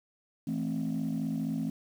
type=chord; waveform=sine; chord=A minor; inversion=second; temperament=just; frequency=165 / 220 / 264 Hz; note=E3 / A3 / C4; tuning=+2 / 0 / +16 cents; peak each=-33 / -32 / -32 dBFS; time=0.47-1.7 s; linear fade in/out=5 ms; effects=tanh soft clip ceiling -25 dBFS + 9-bit